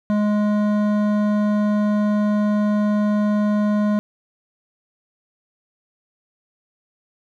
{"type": "tone with hard clipping", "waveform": "sine", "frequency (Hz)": 208.8, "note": "G#3", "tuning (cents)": 10, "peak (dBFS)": -18, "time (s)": [0.1, 3.99], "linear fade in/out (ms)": 0, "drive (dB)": 12, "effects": []}